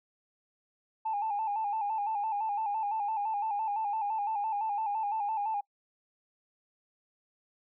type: tone with vibrato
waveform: sine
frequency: 848 Hz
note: G#5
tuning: 36 cents sharp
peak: -28 dBFS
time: 1.05-5.61 s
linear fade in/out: 10 ms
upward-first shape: square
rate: 5.9 Hz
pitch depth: 69 cents each way
effects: noise-tail reverb RT60 0.1 s tail -25 dB re dry + tanh soft clip ceiling -24 dBFS